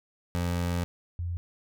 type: tone pair in turn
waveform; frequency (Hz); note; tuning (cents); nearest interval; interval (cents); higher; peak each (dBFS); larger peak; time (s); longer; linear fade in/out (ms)
25% pulse / sine; 87.31 / 86.66; F2 / F2; 0 / -13; unison; 13; first; -23 / -29; first; 0.35-0.84 / 1.19-1.37; first; 0
effects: none